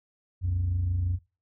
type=tone pair together; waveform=sine; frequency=64.17 / 90 Hz; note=C2 / F#2; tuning=-33 / -47 cents; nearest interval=tritone; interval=586 cents; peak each=-32 / -23 dBFS; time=0.41-1.19 s; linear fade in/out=50 ms; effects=noise-tail reverb RT60 0.3 s tail -20 dB re dry + tanh soft clip ceiling -21 dBFS

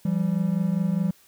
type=tone pair together; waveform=triangle; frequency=169.32 / 194.2 Hz; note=E3 / G3; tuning=+47 / -16 cents; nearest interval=major second; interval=237 cents; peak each=-22 dBFS; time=0.05-1.11 s; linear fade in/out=5 ms; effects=white hiss -57 dBFS RMS until 1.27 s

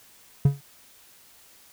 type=tone with exponential decay; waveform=triangle; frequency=140.2 Hz; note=C#3; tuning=20 cents sharp; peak=-9 dBFS; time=0.45-0.61 s; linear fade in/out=5 ms; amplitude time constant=33 ms; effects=white hiss -54 dBFS RMS until 1.72 s

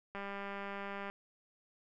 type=click train; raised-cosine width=0.5 ms; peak=-28 dBFS; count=190; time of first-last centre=0.15-1.1 s; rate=199 Hz; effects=none

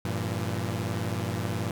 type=chord; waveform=sawtooth; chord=E diminished; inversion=first; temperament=equal with one note detuned; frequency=98 / 116.54 / 168.57 Hz; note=G2 / Bb2 / E3; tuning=0 / 0 / +39 cents; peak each=-28 / -28 / -31 dBFS; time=0.05-1.71 s; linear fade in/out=0 ms; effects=none

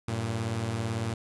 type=beating tone pair; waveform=sawtooth; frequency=96 / 114 Hz; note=G2 / A#2; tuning=-36 / -38 cents; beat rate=18 Hz; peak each=-31 / -26 dBFS; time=0.08-1.14 s; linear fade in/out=5 ms; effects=resampled to 24000 Hz + 10-bit

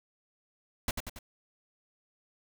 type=noise with echo; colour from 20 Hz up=pink; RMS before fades=-30 dBFS; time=0.88-0.91 s; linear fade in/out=2 ms; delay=93 ms; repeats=3; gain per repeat=-5 dB; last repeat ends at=1.189 s; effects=none

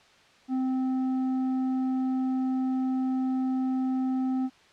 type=tone with tanh clipping; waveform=triangle; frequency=259.7 Hz; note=C4; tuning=13 cents flat; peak=-26 dBFS; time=0.48-4.5 s; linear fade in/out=50 ms; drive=11 dB; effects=white hiss -57 dBFS RMS until 4.72 s + low-pass 4000 Hz 12 dB/octave

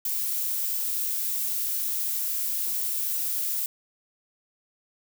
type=noise; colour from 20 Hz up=violet; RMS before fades=-28 dBFS; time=0.05-3.66 s; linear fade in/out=2 ms; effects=none

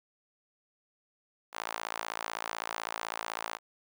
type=tone with high-pass filter; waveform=sawtooth; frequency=55.9 Hz; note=A1; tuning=28 cents sharp; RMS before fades=-38 dBFS; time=1.52-3.59 s; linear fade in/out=50 ms; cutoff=920 Hz; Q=1.5; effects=none

